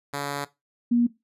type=tone pair in turn; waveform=5% pulse / sine; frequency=142.4 / 238.6 Hz; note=C#3 / A#3; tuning=+47 / +41 cents; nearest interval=major sixth; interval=894 cents; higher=second; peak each=-17 dBFS; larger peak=neither; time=0.13-0.45 / 0.91-1.07 s; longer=first; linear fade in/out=10 ms; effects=noise-tail reverb RT60 0.2 s tail -17 dB re dry + resampled to 32000 Hz